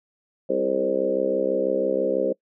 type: harmonic tone with a mistuned harmonic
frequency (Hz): 66.1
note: C2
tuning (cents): +18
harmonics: 3 / 4 / 5 / 6 / 7 / 8 / 9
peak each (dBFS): -34 / -32 / -30 / -28 / -28 / -23 / -31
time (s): 0.49-2.33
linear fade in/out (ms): 10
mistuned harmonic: 6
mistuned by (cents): +18
effects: noise-tail reverb RT60 0.1 s tail -24 dB re dry